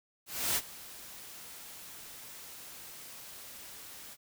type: noise with ADSR envelope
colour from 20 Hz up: white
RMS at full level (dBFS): -29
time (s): 0.26-4.17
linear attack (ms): 300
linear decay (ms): 51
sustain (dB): -19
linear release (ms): 48
effects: none